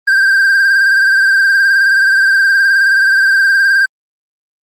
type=tone with vibrato; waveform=triangle; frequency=1581 Hz; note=G6; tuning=14 cents sharp; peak=-5 dBFS; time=0.07-3.86 s; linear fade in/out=10 ms; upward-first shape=triangle; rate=19 Hz; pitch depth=55 cents each way; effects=Opus 24 kbps